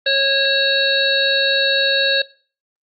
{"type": "harmonic tone with a mistuned harmonic", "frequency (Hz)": 548, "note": "C#5", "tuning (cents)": -20, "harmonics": [1, 3, 5, 7, 8], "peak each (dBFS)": [-20, -19, -26, -19, -22], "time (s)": [0.06, 2.22], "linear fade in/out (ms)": 5, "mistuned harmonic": 5, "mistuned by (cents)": -26, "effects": ["noise-tail reverb RT60 0.4 s tail -20 dB re dry", "Opus 32 kbps"]}